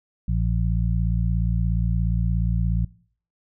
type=harmonic tone; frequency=57 Hz; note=A#1; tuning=38 cents flat; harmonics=1 / 2 / 3; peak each=-22 / -25 / -27 dBFS; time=0.28-2.85 s; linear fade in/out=5 ms; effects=noise-tail reverb RT60 0.5 s tail -20 dB re dry